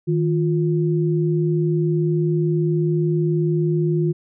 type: tone pair together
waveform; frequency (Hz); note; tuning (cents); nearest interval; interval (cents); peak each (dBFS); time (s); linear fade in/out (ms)
sine; 156.7 / 351.8; D#3 / F4; +13 / +13; octave + major second; 1400; -18 / -21; 0.07-4.13; 20
effects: none